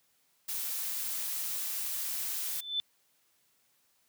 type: noise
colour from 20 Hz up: blue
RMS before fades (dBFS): -35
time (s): 0.48-2.61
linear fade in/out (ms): 10
type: tone with exponential growth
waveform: sine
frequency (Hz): 3520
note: A7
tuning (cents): 0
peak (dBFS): -26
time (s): 2.4-2.8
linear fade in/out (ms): 0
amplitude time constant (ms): 85
effects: white hiss -71 dBFS RMS until 4.08 s + high-pass 80 Hz 12 dB/octave